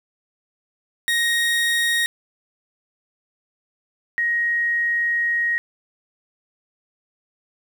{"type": "tone pair in turn", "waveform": ["30% pulse", "sine"], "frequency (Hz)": [1873, 1881.9], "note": ["A#6", "A#6"], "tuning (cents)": [8, 16], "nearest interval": "unison", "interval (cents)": 8, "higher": "second", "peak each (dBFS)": [-15, -18], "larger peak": "first", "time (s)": [[1.08, 2.06], [4.18, 5.58]], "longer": "second", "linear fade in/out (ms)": 0, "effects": ["9-bit"]}